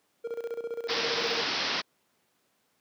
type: tone with tremolo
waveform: triangle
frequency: 466.2 Hz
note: A#4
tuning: in tune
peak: -28 dBFS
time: 0.24-1.43 s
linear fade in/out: 10 ms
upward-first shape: square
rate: 15 Hz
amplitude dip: 75%
type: low-pass noise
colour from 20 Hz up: white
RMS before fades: -30 dBFS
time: 0.88-1.82 s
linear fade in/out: 20 ms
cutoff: 5500 Hz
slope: 96 dB/octave
effects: pink hiss -71 dBFS RMS until 2.8 s + high-pass 200 Hz 12 dB/octave

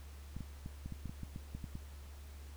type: clicks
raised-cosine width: 5 ms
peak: -30 dBFS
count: 12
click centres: 0.366 / 0.407 / 0.661 / 0.86 / 0.923 / 1.057 / 1.095 / 1.233 / 1.361 / 1.55 / 1.642 / 1.754 s
effects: added 71 Hz sine -48 dBFS peak until 2.56 s + pink hiss -60 dBFS RMS until 2.56 s

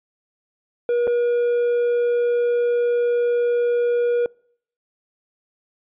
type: tone with dropouts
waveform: triangle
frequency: 479.7 Hz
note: A#4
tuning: 50 cents sharp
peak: -15 dBFS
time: 0.89-4.26 s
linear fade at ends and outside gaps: 1 ms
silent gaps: 1.071-1.076 s
effects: noise-tail reverb RT60 0.6 s tail -26 dB re dry + resampled to 8000 Hz

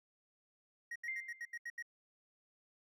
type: tone bursts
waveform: triangle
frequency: 1889 Hz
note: A#6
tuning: 22 cents sharp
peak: -39 dBFS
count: 8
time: 0.91-1.825 s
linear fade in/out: 5 ms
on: 47 ms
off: 77 ms
type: tone with exponential decay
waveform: sine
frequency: 2093 Hz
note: C7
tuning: in tune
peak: -35 dBFS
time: 1.08-1.59 s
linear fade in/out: 2 ms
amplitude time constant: 110 ms
effects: none

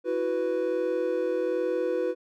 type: chord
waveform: triangle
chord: E suspended second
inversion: none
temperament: just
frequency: 329.6 / 370.8 / 494.4 Hz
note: E4 / F#4 / B4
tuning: 0 / +4 / +2 cents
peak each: -30 / -28 / -25 dBFS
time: 0.04-2.15 s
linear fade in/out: 50 ms
effects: none

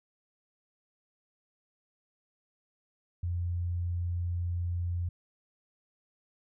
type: tone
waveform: sine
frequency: 87.31 Hz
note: F2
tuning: in tune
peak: -29 dBFS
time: 3.23-5.09 s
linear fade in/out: 5 ms
effects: none

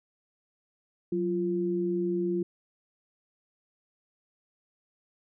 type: tone pair together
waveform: sine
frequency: 184.2 / 347 Hz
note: F#3 / F4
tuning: -7 / -11 cents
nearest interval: major seventh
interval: 1096 cents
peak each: -31 / -27 dBFS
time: 1.12-2.43 s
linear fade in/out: 5 ms
effects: none

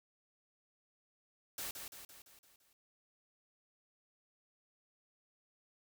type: noise with echo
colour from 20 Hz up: white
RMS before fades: -42 dBFS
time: 1.58-1.71 s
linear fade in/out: 2 ms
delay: 170 ms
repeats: 6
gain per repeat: -5 dB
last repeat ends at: 2.73 s
effects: none

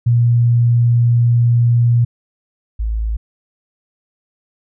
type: tone pair in turn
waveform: sine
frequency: 119 / 54.59 Hz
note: A#2 / A1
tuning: +36 / -13 cents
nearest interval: octave + minor second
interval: 1349 cents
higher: first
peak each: -9 / -16 dBFS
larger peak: first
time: 0.06-2.05 / 2.79-3.17 s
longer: first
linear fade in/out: 10 ms
effects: none

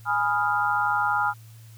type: chord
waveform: sine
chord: F half-diminished seventh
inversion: first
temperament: equal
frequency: 830.6 / 987.8 / 1244.5 / 1396.9 Hz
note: Ab5 / Cb6 / Eb6 / F6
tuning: 0 / 0 / 0 / 0 cents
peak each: -25 / -29 / -28 / -25 dBFS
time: 0.05-1.34 s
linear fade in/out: 50 ms
effects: added 112 Hz sine -44 dBFS peak until 1.77 s + white hiss -56 dBFS RMS until 1.77 s

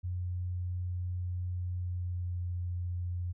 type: tone with pitch glide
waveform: sine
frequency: 89.7 to 88.57 Hz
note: F2 to F2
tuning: +47 to +25 cents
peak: -32 dBFS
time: 0.03-3.33 s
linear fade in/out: 20 ms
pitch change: -22 cents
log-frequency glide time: 1.72-2.44 s
effects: none

